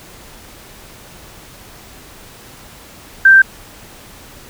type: tone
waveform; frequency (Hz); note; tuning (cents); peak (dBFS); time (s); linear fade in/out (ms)
sine; 1568; G6; 0; -3; 3.25-3.42; 5
effects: pink hiss -39 dBFS RMS until 4.49 s